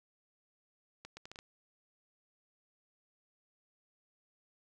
accelerating click train, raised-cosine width 0.2 ms, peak -30 dBFS, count 6, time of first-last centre 1.05-1.389 s, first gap 120 ms, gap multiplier 0.71, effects none

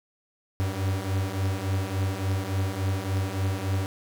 45% pulse beating tone pair, 93.9 / 97.4 Hz, F#2 / G2, +26 / -11 cents, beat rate 3.5 Hz, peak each -30 / -27 dBFS, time 0.6-3.86 s, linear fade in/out 0 ms, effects 10-bit

